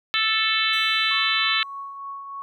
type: harmonic tone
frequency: 440 Hz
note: A4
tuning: in tune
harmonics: 3 / 4 / 5 / 6 / 7 / 8 / 9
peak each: -27 / -27 / -27 / -27 / -27 / -27 / -27 dBFS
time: 0.14-1.63 s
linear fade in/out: 0 ms
type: tone with exponential decay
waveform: 10% pulse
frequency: 1979 Hz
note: B6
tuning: 3 cents sharp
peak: -32 dBFS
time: 0.73-1.98 s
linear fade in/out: 2 ms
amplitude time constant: 270 ms
type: tone with tremolo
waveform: sine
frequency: 1108.7 Hz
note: C#6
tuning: in tune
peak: -30 dBFS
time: 1.11-2.42 s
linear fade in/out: 0 ms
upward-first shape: triangle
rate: 3.3 Hz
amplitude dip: 45%
effects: none